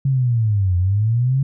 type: linear two-way sweep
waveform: sine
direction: down then up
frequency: 138.59 to 87.31 to 138.59 Hz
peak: -14 dBFS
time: 0.05-1.43 s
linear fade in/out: 5 ms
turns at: 0.77 s
effects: none